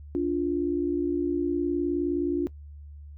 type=tone pair together; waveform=sine; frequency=289.3 / 348.7 Hz; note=D4 / F4; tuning=-26 / -3 cents; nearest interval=minor third; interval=323 cents; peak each=-26 dBFS; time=0.15-2.47 s; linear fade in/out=0 ms; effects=noise-tail reverb RT60 0.1 s tail -19 dB re dry + added 73 Hz sine -41 dBFS peak until 3.17 s